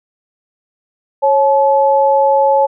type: tone pair together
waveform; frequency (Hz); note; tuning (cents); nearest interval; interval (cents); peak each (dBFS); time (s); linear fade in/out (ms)
sine; 549.2 / 860; C#5 / A5; -16 / -40; minor sixth; 776; -11; 1.22-2.67; 20
effects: none